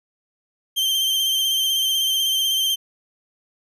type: tone with vibrato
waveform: 40% pulse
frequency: 3136 Hz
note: G7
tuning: in tune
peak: -17 dBFS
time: 0.76-2.76 s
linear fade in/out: 20 ms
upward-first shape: sine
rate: 16 Hz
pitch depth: 32 cents each way
effects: none